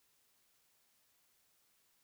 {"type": "silence", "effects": ["white hiss -74 dBFS RMS until 2.03 s"]}